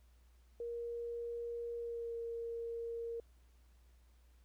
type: tone with pitch glide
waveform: sine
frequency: 471 to 464.5 Hz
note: A#4 to A#4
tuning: +18 to -6 cents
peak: -39 dBFS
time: 0.6-3.2 s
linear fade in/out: 2 ms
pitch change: -24 cents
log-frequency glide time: 1.76-2.16 s
effects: added 60 Hz sine -62 dBFS peak until 4.44 s + pink hiss -75 dBFS RMS until 4.44 s